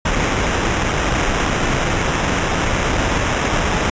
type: noise with sample-and-hold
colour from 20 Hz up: pink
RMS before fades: -18 dBFS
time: 0.05-3.9 s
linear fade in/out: 5 ms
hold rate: 4410 Hz
effects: resampled to 16000 Hz